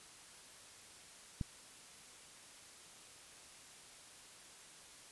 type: click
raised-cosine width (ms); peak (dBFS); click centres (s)
5; -25; 1.412
effects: white hiss -57 dBFS RMS until 5.11 s + resampled to 24000 Hz